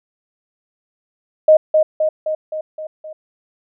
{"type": "tone with echo", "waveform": "sine", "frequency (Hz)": 622.3, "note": "D#5", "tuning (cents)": 0, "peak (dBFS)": -5, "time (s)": [1.48, 1.57], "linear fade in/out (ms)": 5, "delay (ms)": 260, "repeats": 6, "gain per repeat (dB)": -4, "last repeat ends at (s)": 3.13, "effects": []}